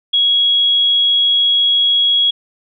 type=tone; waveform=sine; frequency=3322 Hz; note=G#7; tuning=in tune; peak=-10 dBFS; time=0.13-2.31 s; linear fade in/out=10 ms; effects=none